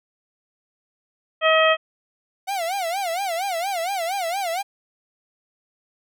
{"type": "harmonic tone", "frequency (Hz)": 637, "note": "D#5", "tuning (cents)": 41, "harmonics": [1, 2, 3, 4, 5], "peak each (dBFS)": [-17, -20, -22, -23, -24], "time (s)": [1.41, 1.77], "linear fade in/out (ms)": 50}
{"type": "tone with vibrato", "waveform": "45% pulse", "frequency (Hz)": 727, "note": "F#5", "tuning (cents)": -31, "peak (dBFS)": -23, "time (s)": [2.47, 4.63], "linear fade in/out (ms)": 20, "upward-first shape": "sine", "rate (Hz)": 4.3, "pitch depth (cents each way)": 180}
{"effects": []}